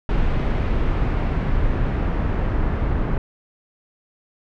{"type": "noise with low-pass filter sweep", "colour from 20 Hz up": "brown", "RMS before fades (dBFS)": -20, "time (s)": [0.09, 3.18], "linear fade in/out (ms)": 2, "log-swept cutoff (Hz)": [2700, 1700], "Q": 0.96, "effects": []}